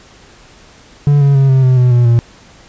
triangle tone with pitch steps, 144.3 / 140.19 / 136.2 / 132.32 / 128.56 / 124.9 / 121.34 / 117.89 Hz, D3 / C#3 / C#3 / C3 / C3 / B2 / B2 / A#2, -30 / +20 / -30 / +20 / -30 / +20 / -30 / +20 cents, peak -4 dBFS, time 1.07-2.19 s, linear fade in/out 0 ms, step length 140 ms, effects pink hiss -42 dBFS RMS until 2.68 s + resampled to 16000 Hz

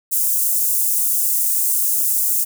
white high-pass noise, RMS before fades -18 dBFS, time 0.11-2.45 s, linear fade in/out 20 ms, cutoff 7700 Hz, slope 24 dB/octave, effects none

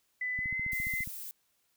sine tone with pitch glide, 2000 to 2056 Hz, B6 to C7, +21 to -31 cents, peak -31 dBFS, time 0.21-1.04 s, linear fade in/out 5 ms, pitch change +48 cents, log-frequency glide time 0.37-0.57 s
click train, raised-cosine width 5 ms, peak -31 dBFS, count 11, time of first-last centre 0.39-1.075 s, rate 14.6 Hz
violet noise, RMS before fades -42 dBFS, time 0.72-1.31 s, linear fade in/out 0 ms
effects white hiss -74 dBFS RMS until 1.76 s

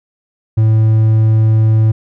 triangle tone, 110 Hz, A2, in tune, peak -5 dBFS, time 0.57-1.92 s, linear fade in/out 10 ms, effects none

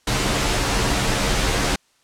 pink noise with comb filter, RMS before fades -20 dBFS, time 0.07-1.76 s, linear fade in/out 5 ms, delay 12 ms, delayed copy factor -0.75, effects white hiss -61 dBFS RMS until 2.03 s + low-pass 8000 Hz 12 dB/octave

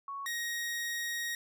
sine / sawtooth tone pair in turn, 1111 / 1880.2 Hz, C#6 / A#6, +4 / +14 cents, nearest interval major sixth, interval 910 cents, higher second, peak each -37 / -30 dBFS, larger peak second, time 0.08-0.26 / 0.26-1.35 s, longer second, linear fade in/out 2 ms, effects none

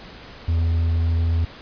triangle tone, 83 Hz, E2, 12 cents sharp, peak -15 dBFS, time 0.48-1.45 s, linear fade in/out 5 ms, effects pink hiss -41 dBFS RMS until 1.61 s + resampled to 11025 Hz

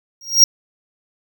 square tone with exponential growth, 5620 Hz, F8, 10 cents sharp, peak -3 dBFS, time 0.21-0.44 s, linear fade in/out 2 ms, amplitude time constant 50 ms, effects none

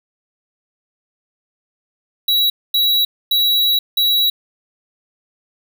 square tone bursts at uneven times, 3897 Hz, B7, 24 cents flat, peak -13 dBFS, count 4, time 2.28-2.5 / 2.74-3.05 / 3.31-3.79 / 3.97-4.3 s, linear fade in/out 5 ms, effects none

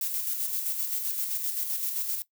violet noise with tremolo, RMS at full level -29 dBFS, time 0.01-2.22 s, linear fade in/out 2 ms, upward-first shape square, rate 7.7 Hz, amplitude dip 40%, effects noise-tail reverb RT60 0.1 s tail -17 dB re dry

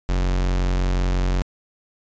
45% pulse tone, 45.54 Hz, F#1, 27 cents flat, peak -18 dBFS, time 0.09-1.42 s, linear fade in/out 0 ms, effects resampled to 16000 Hz

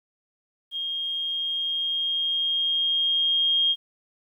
sine tone with level ramp, 3234 Hz, G#7, 47 cents flat, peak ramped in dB -27 to -18 dBFS, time 0.71-3.76 s, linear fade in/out 50 ms, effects 10-bit

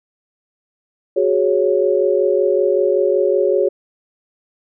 sine chord, F# suspended second, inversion none, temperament equal, 370 / 415.3 / 554.4 Hz, F#4 / G#4 / C#5, 0 / 0 / 0 cents, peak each -17 dBFS, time 1.16-3.69 s, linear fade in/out 10 ms, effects none

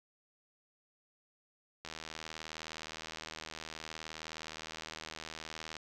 click train, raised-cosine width 0.2 ms, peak -25 dBFS, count 312, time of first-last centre 1.85-5.767 s, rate 79.4 Hz, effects none

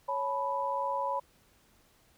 sine tone cluster, 554 / 864 / 987 Hz, C#5 / A5 / B5, -1 / -32 / -1 cents, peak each -35 / -37 / -31 dBFS, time 0.08-1.2 s, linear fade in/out 10 ms, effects pink hiss -65 dBFS RMS until 2.17 s

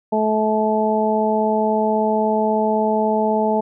harmonic tone, 216.3 Hz, A3, 29 cents flat, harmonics 1 / 2 / 3 / 4, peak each -21 / -21 / -21 / -21 dBFS, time 0.12-3.61 s, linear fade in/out 10 ms, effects none

